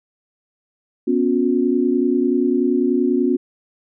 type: chord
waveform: sine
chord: B suspended second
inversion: none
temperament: equal with one note detuned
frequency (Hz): 246.9 / 277.2 / 360.5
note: B3 / C#4 / F#4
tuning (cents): 0 / 0 / -45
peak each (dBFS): -19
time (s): 1.07-3.37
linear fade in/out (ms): 10
effects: none